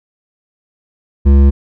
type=tone with hard clipping; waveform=triangle; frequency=69.3 Hz; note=C#2; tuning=in tune; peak=-6 dBFS; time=1.25-1.51 s; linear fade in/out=20 ms; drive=14 dB; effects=none